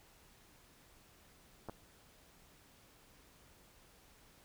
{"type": "clicks", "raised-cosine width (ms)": 1, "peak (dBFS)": -30, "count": 2, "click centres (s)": [1.687, 1.696], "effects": ["pink hiss -64 dBFS RMS until 4.44 s"]}